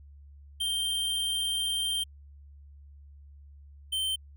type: tone pair in turn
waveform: square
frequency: 3158 / 3107 Hz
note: G7 / G7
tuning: +12 / -16 cents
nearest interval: unison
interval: 28 cents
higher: first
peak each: -28 dBFS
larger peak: neither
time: 0.6-2.04 / 3.92-4.16 s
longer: first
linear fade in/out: 10 ms
effects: added 71 Hz sine -48 dBFS peak until 4.36 s